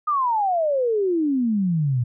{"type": "exponential sweep", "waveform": "sine", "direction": "down", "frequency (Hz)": [1247, 116.54], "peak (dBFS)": -18, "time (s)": [0.07, 2.04], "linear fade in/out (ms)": 10, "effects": []}